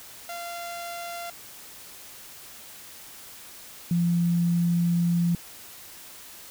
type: tone pair in turn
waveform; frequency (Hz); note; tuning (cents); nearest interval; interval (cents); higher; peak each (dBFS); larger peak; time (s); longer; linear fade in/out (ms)
sawtooth / sine; 690 / 172; F5 / F3; -21 / -26; 2 octaves; 2405; first; -30 / -20; second; 0.29-1.3 / 3.91-5.35; second; 2
effects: white hiss -45 dBFS RMS until 6.5 s